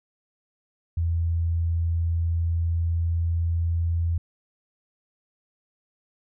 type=tone with pitch glide; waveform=sine; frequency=83.7 to 84.18 Hz; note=E2 to E2; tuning=+27 to +37 cents; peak=-21 dBFS; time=0.97-4.18 s; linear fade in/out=5 ms; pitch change=+10 cents; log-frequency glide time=2.16-4.05 s; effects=none